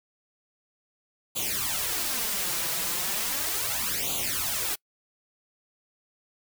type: noise with flanger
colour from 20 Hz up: white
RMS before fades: -29 dBFS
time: 1.35-4.76 s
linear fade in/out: 20 ms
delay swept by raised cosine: 0.28 to 6.08 ms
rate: 0.36 Hz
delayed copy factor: +0.8
effects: noise-tail reverb RT60 0.1 s tail -26 dB re dry